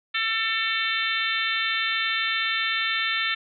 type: harmonic tone with a mistuned harmonic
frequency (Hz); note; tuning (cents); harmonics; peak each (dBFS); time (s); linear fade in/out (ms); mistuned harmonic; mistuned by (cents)
447.2; A4; +28; 3 / 4 / 5 / 6 / 7 / 8 / 9; -31 / -28 / -29 / -32 / -34 / -29 / -36; 0.14-3.35; 10; 7; -26
effects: none